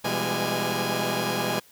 10% pulse tone cluster, 124.6 / 168.7 / 197.9 / 208.3 / 825 Hz, B2 / E3 / G3 / G#3 / G#5, +16 / +40 / +17 / +5 / -12 cents, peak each -23 dBFS, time 0.04-1.6 s, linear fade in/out 10 ms, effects white hiss -55 dBFS RMS until 1.71 s

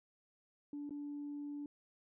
sine tone with dropouts, 290 Hz, D4, 22 cents flat, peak -40 dBFS, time 0.73-1.66 s, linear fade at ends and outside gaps 2 ms, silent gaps 0.894-0.907 s, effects tanh soft clip ceiling -37 dBFS

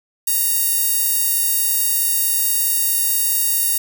sawtooth tone with high-pass filter, 932.3 Hz, A#5, in tune, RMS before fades -18 dBFS, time 0.27-3.78 s, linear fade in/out 5 ms, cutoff 11000 Hz, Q 0.79, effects none

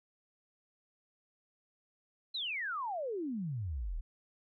sine exponential sweep, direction down, 4186 to 33.91 Hz, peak -34 dBFS, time 2.34-4.01 s, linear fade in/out 10 ms, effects MP3 64 kbps

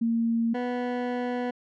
sine / 20% pulse tone pair in turn, 230 / 246.2 Hz, A#3 / B3, -23 / -5 cents, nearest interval minor second, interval 118 cents, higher second, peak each -22 dBFS, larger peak neither, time 0.01-0.54 / 0.54-1.51 s, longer second, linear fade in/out 10 ms, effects low-pass 2000 Hz 12 dB/octave

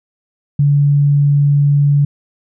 sine tone, 143.5 Hz, D3, 40 cents flat, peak -8 dBFS, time 0.59-2.05 s, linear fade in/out 5 ms, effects none

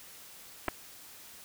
clicks, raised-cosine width 0.5 ms, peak -15 dBFS, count 2, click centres 0.682 / 0.685 s, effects white hiss -51 dBFS RMS until 1.44 s

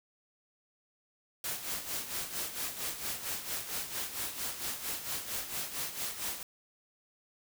white noise with tremolo, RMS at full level -35 dBFS, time 1.44-6.43 s, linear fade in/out 2 ms, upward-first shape sine, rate 4.4 Hz, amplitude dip 65%, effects none

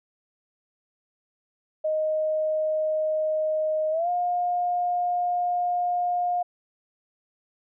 sine tone with pitch glide, 622.3 to 710.7 Hz, D#5 to F5, 0 to +30 cents, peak -22 dBFS, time 1.84-6.43 s, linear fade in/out 10 ms, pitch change +230 cents, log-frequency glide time 3.91-4.09 s, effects none

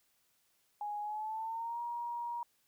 sine tone with pitch glide, 830.6 to 948.6 Hz, G#5 to A#5, 0 to +30 cents, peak -36 dBFS, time 0.81-2.43 s, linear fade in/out 2 ms, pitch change +230 cents, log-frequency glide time 1.01-1.81 s, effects white hiss -74 dBFS RMS until 2.67 s

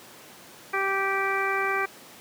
harmonic tone, 390 Hz, G4, 9 cents flat, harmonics 1 / 2 / 3 / 4 / 5 / 6, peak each -30 / -32 / -29 / -30 / -32 / -31 dBFS, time 0.73-1.86 s, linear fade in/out 10 ms, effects pink hiss -47 dBFS RMS until 2.2 s + high-pass 200 Hz 12 dB/octave

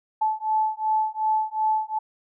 sine beating tone pair, 867 / 869.7 Hz, A5 / A5, -26 / -20 cents, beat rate 2.7 Hz, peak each -24 dBFS, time 0.21-1.99 s, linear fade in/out 10 ms, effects none

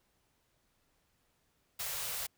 white band-stop noise, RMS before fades -38 dBFS, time 1.79-2.27 s, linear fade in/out 10 ms, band 160 to 450 Hz, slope 48 dB/octave, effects pink hiss -75 dBFS RMS until 2.37 s

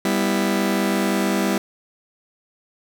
sawtooth chord, E minor, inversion first, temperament just, 197.78 / 247.2 / 329.6 Hz, G3 / B3 / E4, +16 / +2 / 0 cents, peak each -17 / -21 / -20 dBFS, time 0.05-1.58 s, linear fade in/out 2 ms, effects none

